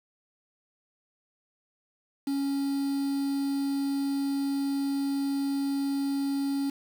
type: tone with quantisation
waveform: triangle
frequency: 277.2 Hz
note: C#4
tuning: in tune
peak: -24 dBFS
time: 2.27-6.7 s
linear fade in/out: 5 ms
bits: 7
effects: none